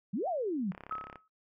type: exponential two-way sweep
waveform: sine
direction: up then down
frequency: 170.4 to 784 to 170.4 Hz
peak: -30 dBFS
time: 0.13-0.72 s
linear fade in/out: 10 ms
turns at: 0.28 s
type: click train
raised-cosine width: 0.5 ms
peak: -30 dBFS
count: 16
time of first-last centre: 0.72-1.157 s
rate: 34.3 Hz
type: tone with exponential decay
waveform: sine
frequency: 1283 Hz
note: E6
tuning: 47 cents flat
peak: -31 dBFS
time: 0.91-1.28 s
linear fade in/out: 2 ms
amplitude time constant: 79 ms
effects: noise-tail reverb RT60 0.2 s tail -20 dB re dry

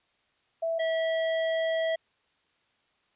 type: tone pair in turn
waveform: sine / square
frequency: 659.3 / 650.2 Hz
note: E5 / E5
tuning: 0 / -24 cents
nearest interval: unison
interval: 24 cents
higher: first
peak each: -26 dBFS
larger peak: neither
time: 0.62-0.79 / 0.79-1.96 s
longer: second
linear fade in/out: 10 ms
effects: white hiss -70 dBFS RMS until 3.15 s + resampled to 8000 Hz

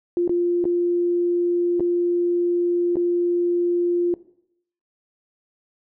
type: tone with dropouts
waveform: sine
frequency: 349.2 Hz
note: F4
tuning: in tune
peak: -17 dBFS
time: 0.17-4.14 s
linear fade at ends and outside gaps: 1 ms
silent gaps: 0.277-0.294 / 0.642-0.653 / 1.797-1.805 / 2.957-2.968 s
effects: noise-tail reverb RT60 0.7 s tail -18 dB re dry

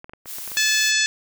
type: clicks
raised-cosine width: 0.5 ms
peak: -24 dBFS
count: 7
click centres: 0.044 / 0.095 / 0.135 / 0.258 / 0.385 / 0.477 / 0.518 s
type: noise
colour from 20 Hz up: blue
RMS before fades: -33 dBFS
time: 0.25-0.93 s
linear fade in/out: 50 ms
type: harmonic tone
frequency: 866 Hz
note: A5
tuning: 28 cents flat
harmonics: 2 / 3 / 4 / 5 / 6 / 7 / 8 / 9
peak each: -22 / -24 / -25 / -26 / -27 / -27 / -28 / -29 dBFS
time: 0.57-1.06 s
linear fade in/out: 0 ms
effects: none

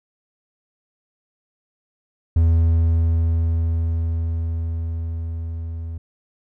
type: tone with level ramp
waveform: triangle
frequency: 82.41 Hz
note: E2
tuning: in tune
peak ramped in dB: -10 to -25 dBFS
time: 2.36-5.98 s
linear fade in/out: 5 ms
effects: none

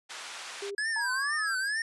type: band-pass noise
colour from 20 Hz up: pink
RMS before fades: -42 dBFS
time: 0.09-0.71 s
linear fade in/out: 20 ms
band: 1100 to 7700 Hz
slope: 12 dB/octave
type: tone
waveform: sine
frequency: 401.4 Hz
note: G4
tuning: 41 cents sharp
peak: -34 dBFS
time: 0.62-0.75 s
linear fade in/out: 5 ms
type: tone with vibrato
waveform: square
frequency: 1661.2 Hz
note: G#6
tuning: in tune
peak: -29 dBFS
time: 0.78-1.82 s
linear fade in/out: 2 ms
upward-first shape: triangle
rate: 2.2 Hz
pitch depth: 180 cents each way
type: linear sweep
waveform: sine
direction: up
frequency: 898 to 1380 Hz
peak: -34 dBFS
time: 0.96-1.55 s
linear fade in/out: 2 ms
effects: resampled to 24000 Hz

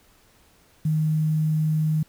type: tone with quantisation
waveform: sine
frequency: 155.56 Hz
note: D#3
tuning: in tune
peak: -19 dBFS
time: 0.85-2.03 s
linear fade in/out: 5 ms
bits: 8
effects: pink hiss -58 dBFS RMS until 2.08 s

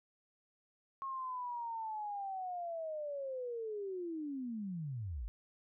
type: linear sweep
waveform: sine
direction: down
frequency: 1088 to 45 Hz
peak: -38 dBFS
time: 1.02-5.28 s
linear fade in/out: 0 ms
effects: none

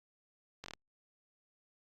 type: slowing click train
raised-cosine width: 0.2 ms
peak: -26 dBFS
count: 5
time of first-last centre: 0.64-0.736 s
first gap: 21 ms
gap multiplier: 1.09
effects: Opus 48 kbps

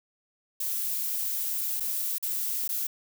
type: noise with dropouts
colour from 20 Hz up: violet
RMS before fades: -30 dBFS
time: 0.6-2.87 s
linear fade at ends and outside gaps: 5 ms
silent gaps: 1.799-1.805 / 2.183-2.226 / 2.678-2.69 s
effects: none

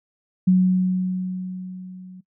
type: tone with level ramp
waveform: sine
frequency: 184.4 Hz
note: F#3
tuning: 6 cents flat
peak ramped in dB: -11 to -38 dBFS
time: 0.47-2.21 s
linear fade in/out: 10 ms
effects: noise-tail reverb RT60 0.1 s tail -21 dB re dry

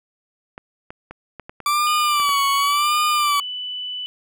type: clicks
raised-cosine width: 0.5 ms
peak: -20 dBFS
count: 8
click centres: 0.579 / 0.905 / 1.11 / 1.397 / 1.495 / 1.603 / 2.2 / 2.292 s
type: tone with vibrato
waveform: 40% pulse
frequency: 1162 Hz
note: D6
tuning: 19 cents flat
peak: -16 dBFS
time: 1.66-3.4 s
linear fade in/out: 2 ms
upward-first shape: sine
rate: 0.91 Hz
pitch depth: 78 cents each way
type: tone with pitch glide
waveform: sine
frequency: 2960 to 2986 Hz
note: F#7 to F#7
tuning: 0 to +15 cents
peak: -26 dBFS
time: 1.87-4.06 s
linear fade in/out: 0 ms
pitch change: +15 cents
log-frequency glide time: 2.59-3.15 s
effects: none

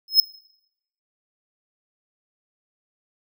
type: tone with exponential growth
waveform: square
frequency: 5160 Hz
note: E8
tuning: 38 cents flat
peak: -7 dBFS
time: 0.08-0.2 s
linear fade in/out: 2 ms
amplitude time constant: 25 ms
effects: noise-tail reverb RT60 0.8 s tail -22 dB re dry

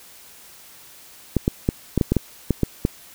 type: clicks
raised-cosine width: 3 ms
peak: -4 dBFS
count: 10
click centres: 1.367 / 1.479 / 1.689 / 1.977 / 2.012 / 2.12 / 2.167 / 2.507 / 2.633 / 2.851 s
effects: white hiss -46 dBFS RMS until 3.14 s

